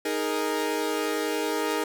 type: chord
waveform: sawtooth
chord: D# suspended fourth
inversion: none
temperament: equal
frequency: 311.1 / 415.3 / 466.2 Hz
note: D#4 / G#4 / A#4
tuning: 0 / 0 / 0 cents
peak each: -26 dBFS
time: 0.05-1.84 s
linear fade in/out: 5 ms
effects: none